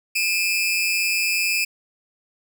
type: tone pair together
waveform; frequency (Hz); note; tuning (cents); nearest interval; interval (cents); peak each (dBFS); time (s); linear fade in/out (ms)
sawtooth; 2413 / 2595; D7 / E7; +46 / -28; minor second; 126; -19; 0.15-1.65; 10
effects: none